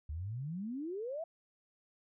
sine exponential sweep, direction up, 70.7 to 684 Hz, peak -37 dBFS, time 0.09-1.24 s, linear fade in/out 5 ms, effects none

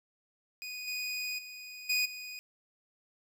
25% pulse tone with level steps, 2482 Hz, D#7, 5 cents flat, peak -35 / -30 / -40 / -23 / -37 dBFS, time 0.62-2.39 s, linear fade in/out 0 ms, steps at 0.87 / 1.38 / 1.89 / 2.05 s, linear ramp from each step 10 ms, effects none

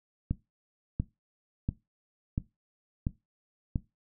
click train, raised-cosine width 5 ms, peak -16 dBFS, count 6, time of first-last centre 0.31-3.758 s, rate 1.45 Hz, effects noise-tail reverb RT60 0.2 s tail -17 dB re dry

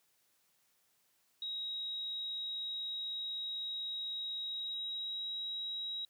sine tone with pitch glide, 3811 to 3840 Hz, A#7 to B7, +38 to -49 cents, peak -37 dBFS, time 1.42-6.05 s, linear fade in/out 2 ms, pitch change +13 cents, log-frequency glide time 4.42-5.26 s, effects white hiss -74 dBFS RMS until 6.09 s + high-pass 80 Hz 12 dB/octave

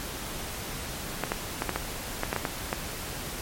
clicks, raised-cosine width 0.5 ms, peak -11 dBFS, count 10, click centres 1.237 / 1.319 / 1.621 / 1.693 / 1.76 / 2.234 / 2.329 / 2.363 / 2.452 / 2.729 s, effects pink hiss -36 dBFS RMS until 3.41 s + MP3 64 kbps

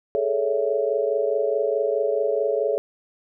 sine chord, A major seventh, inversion third, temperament equal with one note detuned, 415.3 / 440 / 560.5 / 659.3 Hz, G#4 / A4 / C#5 / E5, 0 / 0 / +19 / 0 cents, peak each -26 / -24 / -24 / -29 dBFS, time 0.15-2.78 s, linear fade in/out 0 ms, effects none

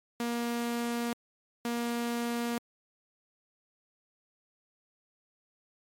sawtooth tone pair in turn, 236.6 / 236.6 Hz, A#3 / A#3, +26 / +26 cents, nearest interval unison, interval 0 cents, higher neither, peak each -26 dBFS, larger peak neither, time 0.2-1.13 / 1.65-2.58 s, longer neither, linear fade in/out 2 ms, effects MP3 64 kbps

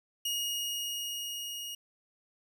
sawtooth tone with level ramp, 2872 Hz, F7, 48 cents sharp, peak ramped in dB -27 to -35 dBFS, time 0.25-1.75 s, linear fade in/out 5 ms, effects none

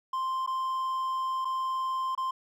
triangle tone with dropouts, 1046.5 Hz, C6, in tune, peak -26 dBFS, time 0.13-2.31 s, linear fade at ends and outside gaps 5 ms, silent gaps 0.464-0.474 / 1.448-1.452 / 2.151-2.176 s, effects none

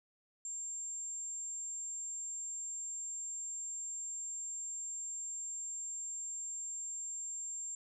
sine tone, 7390 Hz, A#8, 16 cents flat, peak -39 dBFS, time 0.45-7.75 s, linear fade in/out 2 ms, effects none

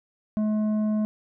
triangle tone with tanh clipping, 213.8 Hz, A3, 49 cents flat, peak -23 dBFS, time 0.37-1.05 s, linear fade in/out 0 ms, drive 12 dB, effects none

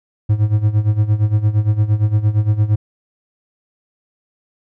triangle tone with tremolo, 105.9 Hz, G#2, 34 cents sharp, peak -7 dBFS, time 0.29-2.76 s, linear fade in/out 10 ms, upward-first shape sine, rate 8.7 Hz, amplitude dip 80%, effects none

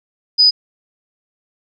sine tone, 4978 Hz, D#8, in tune, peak -7 dBFS, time 0.38-0.51 s, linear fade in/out 20 ms, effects none

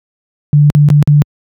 sine tone with dropouts, 146.9 Hz, D3, 1 cent sharp, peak -3 dBFS, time 0.53-1.22 s, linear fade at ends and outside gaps 0 ms, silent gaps 0.701-0.75 / 0.887-0.902 / 1.026-1.075 s, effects high-pass 80 Hz 12 dB/octave

